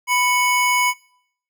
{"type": "tone pair together", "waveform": "square", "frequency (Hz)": [993, 2217], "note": ["B5", "C#7"], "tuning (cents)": [9, 0], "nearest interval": "octave + major second", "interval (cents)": 1391, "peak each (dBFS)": [-19, -19], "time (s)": [0.07, 0.94], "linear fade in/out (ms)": 50, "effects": ["noise-tail reverb RT60 0.7 s tail -25 dB re dry"]}